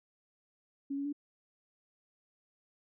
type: tone with pitch steps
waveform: sine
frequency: 277.8 / 280.9 / 289 Hz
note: C#4 / C#4 / D4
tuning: +4 / +23 / -28 cents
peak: -33 dBFS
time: 0.9-1.128 s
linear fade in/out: 10 ms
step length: 76 ms
effects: none